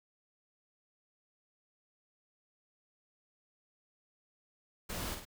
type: noise with echo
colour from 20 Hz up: pink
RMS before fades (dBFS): -40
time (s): 4.89-5.15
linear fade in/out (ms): 10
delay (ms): 51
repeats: 2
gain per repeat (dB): -5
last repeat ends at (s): 5.252
effects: none